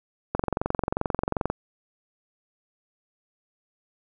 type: click train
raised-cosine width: 1 ms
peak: -10 dBFS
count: 27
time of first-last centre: 0.35-1.5 s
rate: 22.6 Hz
effects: none